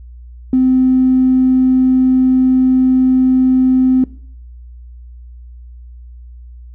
triangle tone with tanh clipping, 257.9 Hz, C4, 25 cents flat, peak -8 dBFS, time 0.53-4.04 s, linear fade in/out 2 ms, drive 4 dB, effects noise-tail reverb RT60 0.6 s tail -21 dB re dry + added 60 Hz sine -32 dBFS peak until 6.74 s

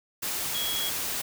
sine tone in noise, 3322 Hz, G#7, in tune, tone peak -30 dBFS, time 0.54-0.9 s, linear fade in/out 10 ms, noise white, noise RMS -31 dBFS, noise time 0.22-1.22 s, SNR -2 dB, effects none

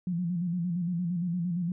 sine tone with vibrato, 174.6 Hz, F3, in tune, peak -27 dBFS, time 0.07-1.72 s, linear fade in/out 2 ms, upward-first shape square, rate 8.7 Hz, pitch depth 64 cents each way, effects none

